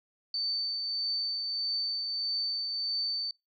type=tone with tremolo; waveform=sine; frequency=4553 Hz; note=C#8; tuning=45 cents sharp; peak=-28 dBFS; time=0.34-3.31 s; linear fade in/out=2 ms; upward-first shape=triangle; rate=1.6 Hz; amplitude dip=35%; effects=noise-tail reverb RT60 0.2 s tail -26 dB re dry